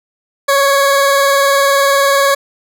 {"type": "tone with vibrato", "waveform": "20% pulse", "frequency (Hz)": 556, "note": "C#5", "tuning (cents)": 5, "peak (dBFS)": -4, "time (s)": [0.48, 2.35], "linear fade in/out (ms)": 10, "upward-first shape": "sine", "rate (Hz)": 20, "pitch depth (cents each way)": 28, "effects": []}